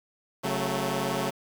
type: chord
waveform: 10% pulse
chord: F# minor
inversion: second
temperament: equal with one note detuned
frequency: 136.45 / 185 / 220 Hz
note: C#3 / F#3 / A3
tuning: -27 / 0 / 0 cents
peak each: -23 / -23 / -23 dBFS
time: 0.43-1.31 s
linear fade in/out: 20 ms
effects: 8-bit